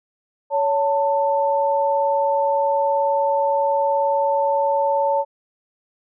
sine tone pair together, 561 / 890.5 Hz, C#5 / A5, +21 / +21 cents, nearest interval minor sixth, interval 800 cents, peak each -19 dBFS, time 0.5-5.25 s, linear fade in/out 50 ms, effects none

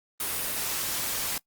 white noise, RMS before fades -30 dBFS, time 0.2-1.38 s, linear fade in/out 2 ms, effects noise-tail reverb RT60 0.1 s tail -24 dB re dry + Opus 32 kbps

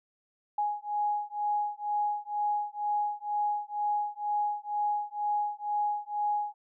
sine beating tone pair, 830.6 / 832.7 Hz, G#5 / G#5, 0 / +4 cents, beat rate 2.1 Hz, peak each -31 dBFS, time 0.58-6.54 s, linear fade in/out 5 ms, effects none

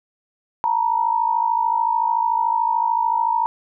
sine tone pair together, 901.4 / 955 Hz, A5 / A#5, +42 / +42 cents, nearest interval minor second, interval 100 cents, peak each -20 / -19 dBFS, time 0.64-3.46 s, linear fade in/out 0 ms, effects none

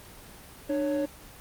triangle tone pair together, 298.8 / 556 Hz, D4 / C#5, +30 / +5 cents, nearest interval major seventh, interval 1075 cents, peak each -26 dBFS, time 0.69-1.06 s, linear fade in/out 10 ms, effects pink hiss -48 dBFS RMS until 1.4 s + Opus 24 kbps

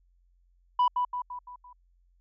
sine tone with echo, 987.8 Hz, B5, in tune, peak -17 dBFS, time 0.79-0.88 s, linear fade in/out 5 ms, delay 170 ms, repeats 5, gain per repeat -6 dB, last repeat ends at 1.73 s, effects tanh soft clip ceiling -19 dBFS + added 44 Hz sine -62 dBFS peak until 2.2 s

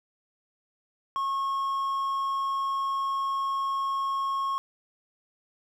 triangle tone, 1090 Hz, C#6, 29 cents flat, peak -24 dBFS, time 1.16-4.58 s, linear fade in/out 0 ms, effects none

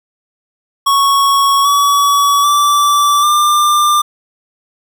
square tone with pitch steps, 1108.7 / 1135.9 / 1163.8 / 1192.4 Hz, C#6 / C#6 / D6 / D6, 0 / +42 / -16 / +26 cents, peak -9 dBFS, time 0.86-4.02 s, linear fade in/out 10 ms, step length 790 ms, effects none

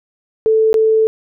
sine tone with dropouts, 440.4 Hz, A4, 2 cents sharp, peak -9 dBFS, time 0.46-1.07 s, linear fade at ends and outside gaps 0 ms, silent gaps 0.73-0.742 s, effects none

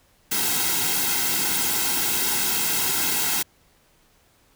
white noise with comb filter, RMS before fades -23 dBFS, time 0.31-3.43 s, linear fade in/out 10 ms, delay 1.7 ms, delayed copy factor -0.8, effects pink hiss -60 dBFS RMS until 4.55 s

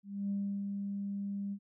sine tone with ADSR envelope, 199.8 Hz, G3, 33 cents sharp, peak -30 dBFS, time 0.03-1.59 s, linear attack 270 ms, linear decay 330 ms, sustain -4 dB, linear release 67 ms, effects tanh soft clip ceiling -27 dBFS

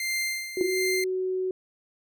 sawtooth tone with tremolo, 2094 Hz, C7, 1 cent sharp, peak -22 dBFS, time 0-1.04 s, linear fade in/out 2 ms, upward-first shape sine, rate 1.4 Hz, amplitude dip 70%
sine tone, 372.6 Hz, F#4, 12 cents sharp, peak -25 dBFS, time 0.57-1.51 s, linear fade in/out 2 ms
sine tone with exponential decay, 347.3 Hz, F4, 10 cents flat, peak -21 dBFS, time 0.61-0.82 s, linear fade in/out 1 ms, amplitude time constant 44 ms
effects none

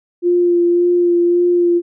sine tone with vibrato, 349.2 Hz, F4, in tune, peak -10 dBFS, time 0.22-1.82 s, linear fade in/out 50 ms, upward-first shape sine, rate 1.8 Hz, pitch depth 16 cents each way, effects none

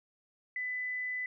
sine tone, 2000 Hz, B6, 21 cents sharp, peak -33 dBFS, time 0.56-1.26 s, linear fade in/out 2 ms, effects none

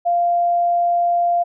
sine tone, 695 Hz, F5, 9 cents flat, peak -14 dBFS, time 0.05-1.44 s, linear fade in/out 20 ms, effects none

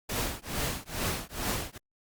pink noise with tremolo, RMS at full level -29 dBFS, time 0.09-1.78 s, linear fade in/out 5 ms, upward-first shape triangle, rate 2.3 Hz, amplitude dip 100%, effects Opus 48 kbps

